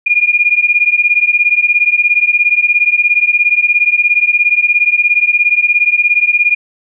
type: beating tone pair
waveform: sine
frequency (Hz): 2420 / 2437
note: D#7 / D#7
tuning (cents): -49 / -37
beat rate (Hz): 17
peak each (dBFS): -11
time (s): 0.06-6.55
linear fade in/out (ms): 10
effects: none